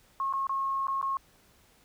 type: tone with dropouts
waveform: sine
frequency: 1085 Hz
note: C#6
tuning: 37 cents flat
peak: -27 dBFS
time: 0.2-1.17 s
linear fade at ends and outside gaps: 1 ms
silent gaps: 0.327-0.336 / 0.469-0.494 / 0.87-0.882 / 1.015-1.027 s
effects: pink hiss -62 dBFS RMS until 1.84 s